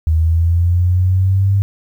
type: linear sweep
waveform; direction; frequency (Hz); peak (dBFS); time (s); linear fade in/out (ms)
sine; up; 78.7 to 99.8; -10; 0.07-1.62; 0
effects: 8-bit